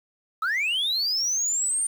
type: linear sweep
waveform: sine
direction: up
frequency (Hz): 1242 to 9020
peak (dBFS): -20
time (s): 0.42-1.87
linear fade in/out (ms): 5
effects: tanh soft clip ceiling -21 dBFS + 8-bit